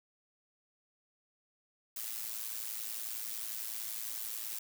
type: noise with amplitude modulation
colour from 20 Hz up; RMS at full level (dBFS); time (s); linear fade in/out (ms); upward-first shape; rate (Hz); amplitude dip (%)
blue; -37; 1.96-4.59; 5; sine; 111; 70
effects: none